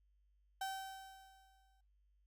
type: tone with exponential decay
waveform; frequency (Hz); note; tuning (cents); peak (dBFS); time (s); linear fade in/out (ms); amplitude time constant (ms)
35% pulse; 771; G5; -29; -36; 0.61-1.81; 5; 260
effects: noise-tail reverb RT60 0.3 s tail -20 dB re dry + added 50 Hz sine -70 dBFS peak until 2.26 s